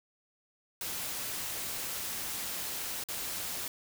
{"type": "noise with dropouts", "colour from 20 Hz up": "white", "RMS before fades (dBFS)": -37, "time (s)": [0.81, 3.68], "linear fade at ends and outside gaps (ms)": 2, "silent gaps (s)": [3.038, 3.086], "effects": []}